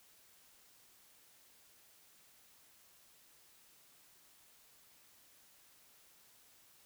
silence, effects white hiss -65 dBFS RMS until 6.85 s

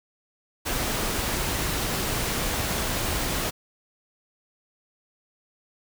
pink noise, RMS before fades -27 dBFS, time 0.65-3.51 s, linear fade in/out 20 ms, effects none

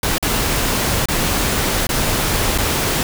pink noise with dropouts, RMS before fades -18 dBFS, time 0.03-3.03 s, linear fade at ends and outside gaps 2 ms, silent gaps 0.182-0.226 / 1.057-1.085 / 1.869-1.891 / 2.578-2.584 s, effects none

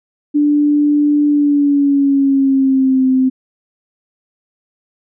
sine tone with pitch glide, 293.7 to 260.1 Hz, D4 to C4, 0 to -10 cents, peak -9 dBFS, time 0.34-3.3 s, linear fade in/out 20 ms, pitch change -210 cents, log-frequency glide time 1.27-3.07 s, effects none

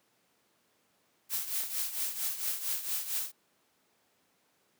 blue noise with tremolo, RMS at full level -31 dBFS, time 1.29-3.32 s, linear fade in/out 50 ms, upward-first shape triangle, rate 4.4 Hz, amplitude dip 75%
clicks, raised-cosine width 0.3 ms, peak -28 dBFS, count 2, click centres 1.605 / 1.636 s
effects pink hiss -71 dBFS RMS until 4.79 s + high-pass 200 Hz 12 dB/octave

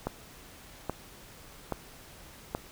click train, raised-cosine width 1 ms, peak -16 dBFS, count 4, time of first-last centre 0.07-2.549 s, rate 1.21 Hz, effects pink hiss -51 dBFS RMS until 2.71 s

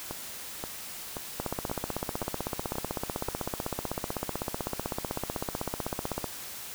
two click trains, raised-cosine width 1 ms, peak -16 / -20 dBFS, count 78 / 7, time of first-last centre 1.4-6.243 / 0.11-3.285 s, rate 15.9 / 1.89 Hz, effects white hiss -41 dBFS RMS until 6.74 s

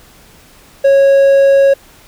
triangle tone, 550 Hz, C#5, 14 cents flat, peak -3 dBFS, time 0.84-1.74 s, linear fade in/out 10 ms, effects pink hiss -43 dBFS RMS until 2.07 s

